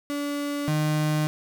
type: tone pair in turn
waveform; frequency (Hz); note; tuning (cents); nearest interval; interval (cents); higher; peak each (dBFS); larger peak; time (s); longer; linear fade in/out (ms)
35% pulse; 287.8 / 152.81; D4 / D#3; -35 / -31; major seventh; 1096; first; -25 / -20; second; 0.1-0.68 / 0.68-1.27; second; 0
effects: none